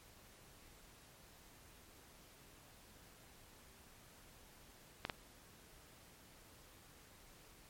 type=clicks; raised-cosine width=0.3 ms; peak=-22 dBFS; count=2; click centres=5.051 / 5.098 s; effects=pink hiss -62 dBFS RMS until 7.69 s + MP3 64 kbps